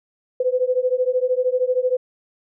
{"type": "beating tone pair", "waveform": "sine", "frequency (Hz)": [499.4, 512.4], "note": ["B4", "C5"], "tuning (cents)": [19, -36], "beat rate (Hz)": 13, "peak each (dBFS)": -20, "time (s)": [0.4, 1.97], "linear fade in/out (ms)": 5, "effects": []}